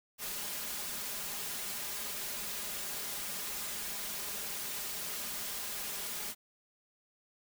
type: noise with comb filter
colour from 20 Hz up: white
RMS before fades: -39 dBFS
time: 0.18-6.35 s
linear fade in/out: 50 ms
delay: 4.9 ms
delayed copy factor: +0.6
effects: none